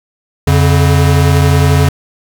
square tone pair together, 87.31 / 141.81 Hz, F2 / C#3, 0 / +40 cents, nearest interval minor sixth, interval 840 cents, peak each -10 dBFS, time 0.47-1.89 s, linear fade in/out 5 ms, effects 7-bit

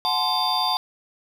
triangle tone cluster, 735 / 865 / 1037 / 3580 / 4749 Hz, F#5 / A5 / C6 / A7 / D8, -12 / -30 / -16 / +29 / +18 cents, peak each -25 dBFS, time 0.05-0.77 s, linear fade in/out 0 ms, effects none

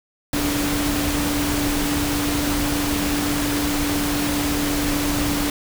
sine tone in noise, 290.7 Hz, D4, 18 cents flat, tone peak -22 dBFS, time 0.33-5.5 s, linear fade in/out 2 ms, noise pink, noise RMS -24 dBFS, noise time 0.33-5.5 s, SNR -1 dB, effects none

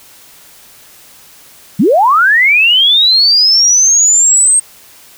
sine linear sweep, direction up, 155.56 to 8470 Hz, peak -5 dBFS, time 1.79-4.6 s, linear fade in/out 10 ms, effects white hiss -40 dBFS RMS until 5.17 s

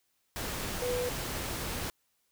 sine tone in noise, 493.9 Hz, B4, in tune, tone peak -30 dBFS, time 0.82-1.09 s, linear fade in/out 0 ms, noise pink, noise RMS -36 dBFS, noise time 0.36-1.9 s, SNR +3 dB, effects white hiss -75 dBFS RMS until 2.31 s

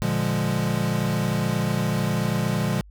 square chord, Bb dominant seventh, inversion none, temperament equal with one note detuned, 117.76 / 146.83 / 174.61 / 207.7 Hz, Bb2 / D3 / F3 / Ab3, +18 / 0 / 0 / 0 cents, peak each -28 dBFS, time 0.02-2.81 s, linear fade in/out 0 ms, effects added 50 Hz sine -44 dBFS peak until 2.9 s

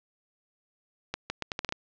accelerating click train, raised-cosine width 0.2 ms, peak -13 dBFS, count 8, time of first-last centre 1.14-1.724 s, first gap 160 ms, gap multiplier 0.77, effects low-pass 5000 Hz 12 dB/octave

